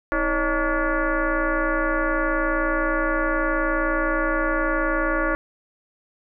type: tone with frequency modulation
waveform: sine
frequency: 554.4 Hz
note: C#5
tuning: in tune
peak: -19 dBFS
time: 0.12-5.35 s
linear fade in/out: 0 ms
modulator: 292 Hz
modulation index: 4
effects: none